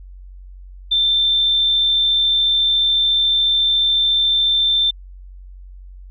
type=tone; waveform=sine; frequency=3563 Hz; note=A7; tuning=21 cents sharp; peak=-13 dBFS; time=0.91-4.91 s; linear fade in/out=10 ms; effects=added 46 Hz sine -35 dBFS peak until 6.1 s